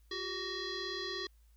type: tone with frequency modulation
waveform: sine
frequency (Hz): 1854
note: A#6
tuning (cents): -10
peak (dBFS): -36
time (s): 0.11-1.27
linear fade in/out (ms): 5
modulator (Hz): 749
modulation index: 3.9
effects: added 55 Hz sine -60 dBFS peak until 1.56 s + white hiss -75 dBFS RMS until 1.56 s